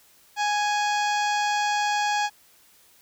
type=harmonic tone with a mistuned harmonic; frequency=830.6 Hz; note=G#5; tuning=in tune; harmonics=1 / 2 / 3 / 4 / 5 / 6 / 7 / 8 / 9; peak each=-23 / -29 / -33 / -35 / -37 / -39 / -40 / -41 / -42 dBFS; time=0.36-2.3 s; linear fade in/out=50 ms; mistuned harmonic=5; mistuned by=+86 cents; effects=white hiss -57 dBFS RMS until 3.01 s